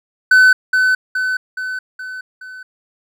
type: tone with echo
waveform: triangle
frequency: 1512 Hz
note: F#6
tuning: 37 cents sharp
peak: -4 dBFS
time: 0.31-0.53 s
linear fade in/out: 5 ms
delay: 420 ms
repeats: 5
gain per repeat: -5 dB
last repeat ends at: 2.63 s
effects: none